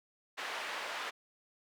white band-pass noise, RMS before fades -40 dBFS, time 0.37-1.11 s, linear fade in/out 20 ms, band 620 to 2200 Hz, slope 12 dB/octave, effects none

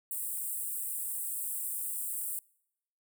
pink high-pass noise, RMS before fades -36 dBFS, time 0.11-2.39 s, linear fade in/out 2 ms, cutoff 8000 Hz, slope 96 dB/octave, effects noise-tail reverb RT60 0.8 s tail -26 dB re dry

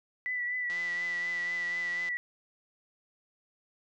sine tone with vibrato, 1973 Hz, B6, 2 cents flat, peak -30 dBFS, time 0.26-2.17 s, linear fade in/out 0 ms, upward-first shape triangle, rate 4.1 Hz, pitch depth 35 cents each way
click train, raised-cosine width 0.2 ms, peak -29 dBFS, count 241, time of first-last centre 0.7-2.087 s, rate 173 Hz
effects none

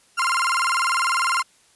35% pulse tone with vibrato, 1205 Hz, D6, 44 cents sharp, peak -17 dBFS, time 0.17-1.43 s, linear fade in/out 20 ms, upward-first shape square, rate 20 Hz, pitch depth 240 cents each way, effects white hiss -57 dBFS RMS until 1.75 s + resampled to 24000 Hz

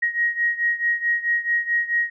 sine beating tone pair, 1884 / 1888.6 Hz, A#6 / A#6, +18 / +22 cents, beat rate 4.6 Hz, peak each -21 / -24 dBFS, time 0.02-2.1 s, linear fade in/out 10 ms, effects none

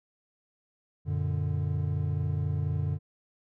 triangle chord, Gb augmented, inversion none, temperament equal, 92.5 / 116.54 / 146.83 Hz, Gb2 / Bb2 / D3, 0 / 0 / 0 cents, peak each -28 / -33 / -28 dBFS, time 1.05-2.99 s, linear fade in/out 50 ms, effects none

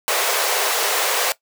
pink high-pass noise, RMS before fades -20 dBFS, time 0.08-1.32 s, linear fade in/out 0 ms, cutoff 420 Hz, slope 48 dB/octave, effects noise-tail reverb RT60 0.1 s tail -17 dB re dry

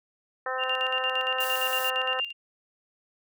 harmonic tone, 258.4 Hz, C4, 21 cents flat, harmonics 2 / 3 / 4 / 5 / 6 / 7, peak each -33 / -35 / -36 / -34 / -38 / -35 dBFS, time 0.46-2.2 s, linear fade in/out 2 ms
sine tone with tremolo, 2794 Hz, F7, in tune, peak -25 dBFS, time 0.58-2.33 s, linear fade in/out 50 ms, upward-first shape square, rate 8.7 Hz, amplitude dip 70%
blue noise, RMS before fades -36 dBFS, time 1.4-1.9 s, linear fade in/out 5 ms
effects none

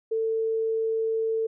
sine tone, 446.7 Hz, A4, 26 cents sharp, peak -23 dBFS, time 0.11-1.47 s, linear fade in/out 10 ms, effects none

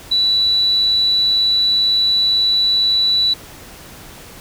sine tone, 3951 Hz, B7, in tune, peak -12 dBFS, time 0.11-3.34 s, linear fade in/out 10 ms, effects pink hiss -38 dBFS RMS until 4.4 s

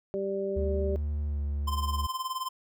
harmonic tone, 196 Hz, G3, in tune, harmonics 1 / 2 / 3, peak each -37 / -30 / -34 dBFS, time 0.14-0.96 s, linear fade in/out 0 ms
triangle tone with pitch glide, 74 to 71.93 Hz, D2 to D2, +14 to -35 cents, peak -26 dBFS, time 0.56-2.07 s, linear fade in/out 10 ms, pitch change -49 cents, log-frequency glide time 1.24-1.4 s
square tone with tremolo, 1037 Hz, C6, 16 cents flat, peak -29 dBFS, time 1.67-2.49 s, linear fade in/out 10 ms, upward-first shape sine, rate 19 Hz, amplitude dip 75%
effects none

